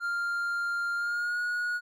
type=tone with pitch glide; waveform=triangle; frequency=1396.9 to 1450.3 Hz; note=F6 to F#6; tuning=0 to -35 cents; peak=-26 dBFS; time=0-1.81 s; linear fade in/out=50 ms; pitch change=+65 cents; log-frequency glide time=0.96-1.4 s; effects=none